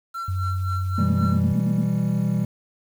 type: tone with tremolo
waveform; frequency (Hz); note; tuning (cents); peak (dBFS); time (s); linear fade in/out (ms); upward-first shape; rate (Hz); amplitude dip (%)
triangle; 1356; E6; +49; -25; 0.14-1.4; 10; sine; 3.8; 80
type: tone with vibrato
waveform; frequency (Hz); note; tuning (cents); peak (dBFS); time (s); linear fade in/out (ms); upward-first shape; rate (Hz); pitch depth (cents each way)
sine; 92.5; F#2; 0; -22; 0.28-1.53; 5; triangle; 16; 12
type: tone bursts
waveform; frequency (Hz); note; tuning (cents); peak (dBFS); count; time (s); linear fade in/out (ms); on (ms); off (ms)
sine; 217.5; A3; -20; -22; 8; 0.98-1.831; 5; 53; 61
type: chord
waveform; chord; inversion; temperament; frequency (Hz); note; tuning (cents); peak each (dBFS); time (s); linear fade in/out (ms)
triangle; E minor; second; equal with one note detuned; 123.83 / 164.81 / 196; B2 / E3 / G3; +5 / 0 / 0; -23 / -22 / -21; 0.98-2.45; 5
effects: tanh soft clip ceiling -6 dBFS + 8-bit